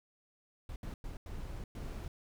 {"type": "noise bursts at uneven times", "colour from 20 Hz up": "brown", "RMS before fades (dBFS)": -42, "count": 5, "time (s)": [[0.69, 0.76], [0.83, 0.94], [1.04, 1.17], [1.26, 1.64], [1.75, 2.08]], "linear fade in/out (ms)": 2, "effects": []}